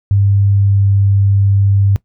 sine tone with pitch glide, 99.9 to 99.21 Hz, G2 to G2, +33 to +21 cents, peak -8 dBFS, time 0.11-1.96 s, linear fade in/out 0 ms, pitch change -12 cents, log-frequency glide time 0.43-0.82 s, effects noise-tail reverb RT60 0.1 s tail -19 dB re dry

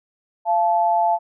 sine tone pair together, 687.7 / 870 Hz, F5 / A5, -27 / -20 cents, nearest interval major third, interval 407 cents, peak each -18 dBFS, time 0.45-1.19 s, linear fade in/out 50 ms, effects none

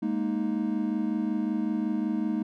triangle chord, Ab suspended second, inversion none, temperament equal, 207.7 / 233.1 / 311.1 Hz, Ab3 / Bb3 / Eb4, 0 / 0 / 0 cents, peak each -28 dBFS, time 0.02-2.43 s, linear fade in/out 10 ms, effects none

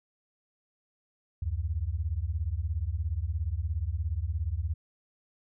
sine beating tone pair, 71.9 / 88.9 Hz, D2 / F2, -36 / +31 cents, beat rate 17 Hz, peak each -31 dBFS, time 1.42-4.74 s, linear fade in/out 5 ms, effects none

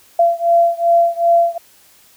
sine beating tone pair, 681 / 683.6 Hz, F5 / F5, -44 / -37 cents, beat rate 2.6 Hz, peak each -13 / -14 dBFS, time 0.19-1.58 s, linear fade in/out 5 ms, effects white hiss -49 dBFS RMS until 2.16 s

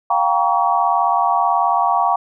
sine chord, G half-diminished seventh, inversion third, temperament just, 705.6 / 784 / 940.8 / 1128.9 Hz, F5 / G5 / Bb5 / Db6, +18 / 0 / +16 / +31 cents, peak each -19 dBFS, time 0.1-2.16 s, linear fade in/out 5 ms, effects none

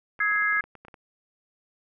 clicks, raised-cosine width 0.5 ms, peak -31 dBFS, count 12, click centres 0.192 / 0.316 / 0.361 / 0.422 / 0.526 / 0.567 / 0.6 / 0.64 / 0.753 / 0.85 / 0.883 / 0.942 s
sine chord, Ab major, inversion second, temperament equal with one note detuned, 1276.5 / 1661.2 / 2093 Hz, Eb6 / Ab6 / C7, +44 / 0 / 0 cents, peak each -29 / -23 / -27 dBFS, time 0.2-0.61 s, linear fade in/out 5 ms
effects none

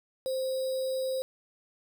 sine tone with sample-and-hold, 523.3 Hz, C5, in tune, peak -28 dBFS, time 0.26-1.22 s, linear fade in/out 0 ms, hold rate 4410 Hz, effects none

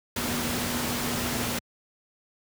sine tone in noise, 242 Hz, B3, 35 cents flat, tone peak -33 dBFS, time 0.16-1.59 s, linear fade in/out 5 ms, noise pink, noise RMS -29 dBFS, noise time 0.16-1.59 s, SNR -7 dB, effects high-pass 80 Hz 12 dB/octave

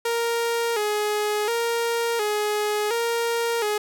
sawtooth tone with vibrato, 442.4 Hz, A4, 9 cents sharp, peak -18 dBFS, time 0.05-3.78 s, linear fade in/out 5 ms, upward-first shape square, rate 0.7 Hz, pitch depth 91 cents each way, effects none

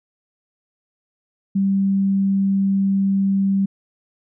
sine tone, 195.4 Hz, G3, 5 cents flat, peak -15 dBFS, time 1.55-3.66 s, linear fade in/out 10 ms, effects none

